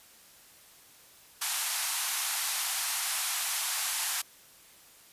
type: band-pass noise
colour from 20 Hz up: white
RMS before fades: -32 dBFS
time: 1.41-4.22 s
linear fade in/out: 10 ms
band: 730 to 13000 Hz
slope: 48 dB/octave
effects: white hiss -56 dBFS RMS until 5.12 s + resampled to 32000 Hz